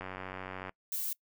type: click train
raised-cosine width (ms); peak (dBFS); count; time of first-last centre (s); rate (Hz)
0.5; -25; 65; 0.01-0.694; 93.6
type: noise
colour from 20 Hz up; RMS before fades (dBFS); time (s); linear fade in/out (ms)
violet; -35; 0.92-1.13; 2
effects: noise-tail reverb RT60 0.1 s tail -24 dB re dry